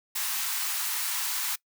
white high-pass noise, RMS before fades -30 dBFS, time 0.15-1.56 s, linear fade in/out 10 ms, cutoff 830 Hz, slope 48 dB/octave, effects noise-tail reverb RT60 0.1 s tail -22 dB re dry

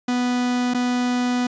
45% pulse tone with dropouts, 246.9 Hz, B3, in tune, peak -19 dBFS, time 0.08-1.47 s, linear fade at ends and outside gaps 5 ms, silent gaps 0.738-0.745 s, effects resampled to 16000 Hz

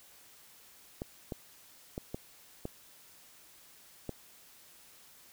clicks, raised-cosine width 2 ms, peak -23 dBFS, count 6, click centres 1.019 / 1.322 / 1.979 / 2.145 / 2.654 / 4.093 s, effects white hiss -58 dBFS RMS until 5.32 s

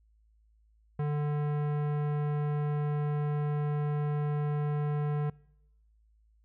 sine tone with tanh clipping, 147.7 Hz, D3, 10 cents sharp, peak -30 dBFS, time 0.99-5.3 s, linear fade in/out 5 ms, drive 18 dB, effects noise-tail reverb RT60 0.9 s tail -25 dB re dry + added 54 Hz sine -62 dBFS peak until 6.44 s

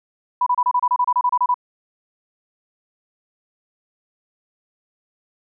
sine tone bursts, 987.8 Hz, B5, in tune, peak -14 dBFS, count 14, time 0.41-1.543 s, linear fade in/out 5 ms, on 54 ms, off 29 ms, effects none

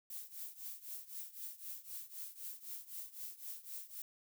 violet noise with tremolo, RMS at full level -44 dBFS, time 0.1-4.02 s, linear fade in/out 2 ms, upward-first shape triangle, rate 3.9 Hz, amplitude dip 90%, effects none

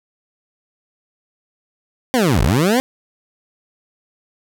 20% pulse linear two-way sweep, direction down then up, 268.7 to 44 to 268.7 Hz, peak -8 dBFS, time 2.14-2.8 s, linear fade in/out 0 ms, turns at 2.42 s, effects none

